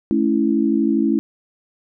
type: chord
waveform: sine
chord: A major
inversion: none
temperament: equal with one note detuned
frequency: 217 / 277.2 / 329.6 Hz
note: A3 / C#4 / E4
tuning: -24 / 0 / 0 cents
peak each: -19 dBFS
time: 0.11-1.19 s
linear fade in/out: 0 ms
effects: none